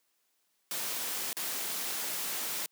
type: noise with dropouts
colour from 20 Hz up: white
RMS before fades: -35 dBFS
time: 0.71-2.66 s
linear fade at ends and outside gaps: 1 ms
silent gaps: 1.33-1.368 s
effects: white hiss -75 dBFS RMS until 2.71 s + high-pass 200 Hz 12 dB/octave